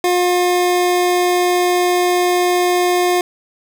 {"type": "tone", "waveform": "25% pulse", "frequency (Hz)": 357, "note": "F4", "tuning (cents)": 38, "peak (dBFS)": -9, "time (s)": [0.04, 3.21], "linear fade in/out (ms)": 2, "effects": []}